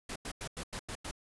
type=noise bursts; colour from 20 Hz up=pink; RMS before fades=-40 dBFS; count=7; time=0.09-1.112 s; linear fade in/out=5 ms; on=68 ms; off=91 ms; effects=resampled to 24000 Hz